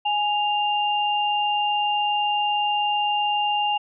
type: tone pair together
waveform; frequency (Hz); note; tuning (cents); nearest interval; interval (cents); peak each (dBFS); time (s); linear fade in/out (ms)
sine; 831.3 / 2796; G#5 / F7; +1 / +1; octave + major sixth; 2100; -21 / -25; 0.05-3.78; 10
effects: none